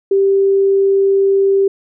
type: tone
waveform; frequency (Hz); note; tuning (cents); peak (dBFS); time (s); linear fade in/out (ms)
sine; 392; G4; 0; -9; 0.11-1.68; 5
effects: none